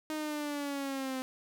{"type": "linear sweep", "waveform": "sawtooth", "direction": "down", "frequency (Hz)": [311.1, 257.9], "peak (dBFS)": -30, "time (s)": [0.1, 1.22], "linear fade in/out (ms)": 0, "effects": []}